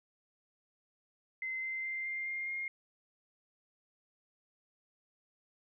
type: tone with pitch steps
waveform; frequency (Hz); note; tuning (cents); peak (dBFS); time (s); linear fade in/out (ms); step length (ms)
sine; 2063 / 2076 / 2089 / 2103 / 2116 / 2130; C7 / C7 / C7 / C7 / C7 / C7; -25 / -14 / -3 / +8 / +19 / +30; -35; 1.42-2.68; 2; 210
effects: none